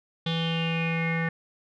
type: tone with low-pass filter sweep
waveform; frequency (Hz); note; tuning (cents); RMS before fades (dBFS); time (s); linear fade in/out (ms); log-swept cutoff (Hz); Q
square; 164.81; E3; 0; -27; 0.26-1.29; 5; 3500 to 1900; 8.9
effects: none